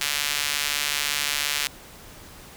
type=tone with high-pass filter; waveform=sawtooth; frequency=145.6 Hz; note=D3; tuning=15 cents flat; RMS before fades=-26 dBFS; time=0.01-1.67 s; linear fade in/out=0 ms; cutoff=2500 Hz; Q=0.9; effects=pink hiss -45 dBFS RMS until 2.56 s